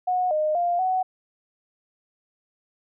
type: tone with pitch steps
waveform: sine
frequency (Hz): 730 / 614 / 699 / 746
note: F#5 / D#5 / F5 / F#5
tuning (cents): -24 / -23 / +1 / +14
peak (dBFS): -20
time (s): 0.07-1.03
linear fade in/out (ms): 10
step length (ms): 240
effects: none